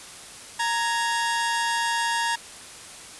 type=tone pair together; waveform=sawtooth; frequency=929 / 1673.6 Hz; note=A#5 / G#6; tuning=-6 / +13 cents; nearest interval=minor seventh; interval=1019 cents; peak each=-20 / -25 dBFS; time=0.59-2.36 s; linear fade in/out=10 ms; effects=white hiss -42 dBFS RMS until 3.19 s + resampled to 24000 Hz